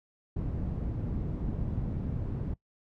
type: low-pass noise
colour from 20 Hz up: white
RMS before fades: -33 dBFS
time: 0.36-2.54 s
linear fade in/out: 5 ms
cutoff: 150 Hz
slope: 12 dB/octave
effects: noise-tail reverb RT60 0.1 s tail -20 dB re dry